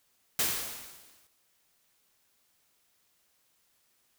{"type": "noise with exponential decay", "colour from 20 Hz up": "white", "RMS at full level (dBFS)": -26, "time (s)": [0.39, 1.27], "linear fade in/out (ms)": 2, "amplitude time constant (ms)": 190, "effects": ["white hiss -71 dBFS RMS until 4.18 s"]}